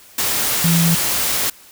sine tone in noise, 167.8 Hz, E3, 31 cents sharp, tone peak -13 dBFS, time 0.64-0.95 s, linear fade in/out 5 ms, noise white, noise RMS -19 dBFS, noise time 0.18-1.5 s, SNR +3 dB, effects white hiss -45 dBFS RMS until 1.71 s

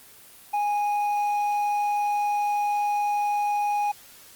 triangle tone with hard clipping, 826 Hz, G#5, 10 cents flat, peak -23 dBFS, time 0.53-3.92 s, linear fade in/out 10 ms, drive 7 dB, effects white hiss -49 dBFS RMS until 4.35 s + Opus 24 kbps

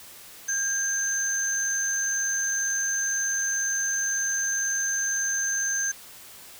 sine tone pair together, 1601 / 6261 Hz, G6 / G8, +36 / -3 cents, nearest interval 2 octaves, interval 2361 cents, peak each -29 / -25 dBFS, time 0.48-5.92 s, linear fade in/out 10 ms, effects white hiss -46 dBFS RMS until 6.59 s

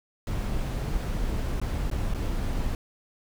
brown noise with dropouts, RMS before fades -28 dBFS, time 0.27-2.75 s, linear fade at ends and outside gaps 1 ms, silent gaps 1.6-1.615 / 1.901-1.913 / 2.138-2.146 s, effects none

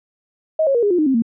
sine tone with pitch steps, 632 / 547 / 473.5 / 409.8 / 354.7 / 307 / 265.7 / 230 Hz, D#5 / C#5 / A#4 / G#4 / F4 / D#4 / C4 / A#3, +27 / -23 / +27 / -23 / +27 / -23 / +27 / -23 cents, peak -13 dBFS, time 0.59-1.222 s, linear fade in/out 5 ms, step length 79 ms, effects none

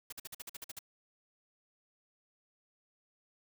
white noise bursts, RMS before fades -44 dBFS, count 10, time 0.1-0.791 s, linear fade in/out 5 ms, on 25 ms, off 49 ms, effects none

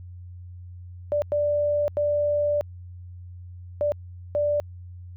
sine tone bursts at uneven times, 587.3 Hz, D5, in tune, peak -20 dBFS, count 5, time 1.12-1.22 / 1.32-1.88 / 1.97-2.61 / 3.81-3.92 / 4.35-4.6 s, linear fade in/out 0 ms, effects added 89 Hz sine -38 dBFS peak until 5.16 s

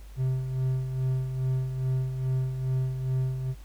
triangle tone with tremolo, 130 Hz, C3, 11 cents flat, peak -21 dBFS, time 0.16-3.55 s, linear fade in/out 50 ms, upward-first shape sine, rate 2.4 Hz, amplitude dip 55%, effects added 50 Hz sine -42 dBFS peak until 3.64 s + pink hiss -57 dBFS RMS until 3.64 s

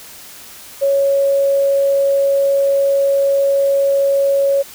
sine tone, 554.4 Hz, C#5, in tune, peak -11 dBFS, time 0.81-4.63 s, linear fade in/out 20 ms, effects white hiss -37 dBFS RMS until 4.74 s

